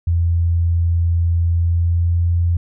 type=tone with pitch glide; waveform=sine; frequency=84.8 to 85.88 Hz; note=E2 to F2; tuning=+50 to -29 cents; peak=-13 dBFS; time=0.07-2.57 s; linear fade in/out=5 ms; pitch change=+21 cents; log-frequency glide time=1.53-2.26 s; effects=none